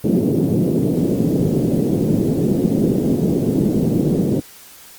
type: band-pass noise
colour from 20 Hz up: pink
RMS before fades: -17 dBFS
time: 0.04-4.4 s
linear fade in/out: 2 ms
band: 140 to 400 Hz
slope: 24 dB/octave
effects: white hiss -42 dBFS RMS until 4.98 s + Opus 24 kbps